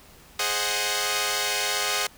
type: chord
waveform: 5% pulse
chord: Ab dominant seventh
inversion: none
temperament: equal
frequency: 415.3 / 523.3 / 622.3 / 740 Hz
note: Ab4 / C5 / Eb5 / Gb5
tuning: 0 / 0 / 0 / 0 cents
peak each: -18 / -18 / -20 / -17 dBFS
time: 0.39-2.07 s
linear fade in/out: 5 ms
effects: pink hiss -51 dBFS RMS until 2.17 s